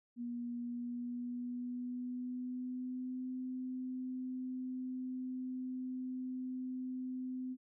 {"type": "tone with pitch glide", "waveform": "sine", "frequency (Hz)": [240, 255.7], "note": ["B3", "C4"], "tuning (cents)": [-49, -40], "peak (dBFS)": -38, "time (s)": [0.16, 7.57], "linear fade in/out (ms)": 50, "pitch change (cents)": 109, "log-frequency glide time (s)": [0.59, 3.29], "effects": []}